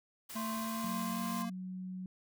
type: noise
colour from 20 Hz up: white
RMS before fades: -46 dBFS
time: 0.29-1.43 s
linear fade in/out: 10 ms
type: tone with pitch glide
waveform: square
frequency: 223 to 231.5 Hz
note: A3 to A#3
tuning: +23 to -12 cents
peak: -38 dBFS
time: 0.35-1.5 s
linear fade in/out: 10 ms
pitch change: +65 cents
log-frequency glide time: 0.55-1.32 s
type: tone with tremolo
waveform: sine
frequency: 1046.5 Hz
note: C6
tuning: in tune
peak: -39 dBFS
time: 0.36-1.45 s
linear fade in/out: 5 ms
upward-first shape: triangle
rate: 2.1 Hz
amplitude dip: 25%
type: tone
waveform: sine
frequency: 185 Hz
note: F#3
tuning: in tune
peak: -39 dBFS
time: 0.84-2.06 s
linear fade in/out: 2 ms
effects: none